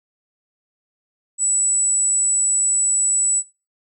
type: tone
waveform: sine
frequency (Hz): 7902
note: B8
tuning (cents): 0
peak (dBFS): -15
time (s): 1.38-3.43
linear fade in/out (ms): 50
effects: noise-tail reverb RT60 0.3 s tail -20 dB re dry